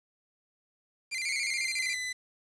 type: tone with vibrato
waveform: sawtooth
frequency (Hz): 2217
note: C#7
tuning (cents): 0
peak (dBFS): -28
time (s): 1.11-1.96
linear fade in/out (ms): 20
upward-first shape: square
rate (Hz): 14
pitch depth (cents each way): 120
type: tone with pitch glide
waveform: sawtooth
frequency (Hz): 2200 to 2006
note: C#7 to B6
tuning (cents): -14 to +26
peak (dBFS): -29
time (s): 1.25-2.13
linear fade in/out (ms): 10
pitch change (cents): -160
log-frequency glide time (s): 1.38-1.93
effects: resampled to 22050 Hz + 9-bit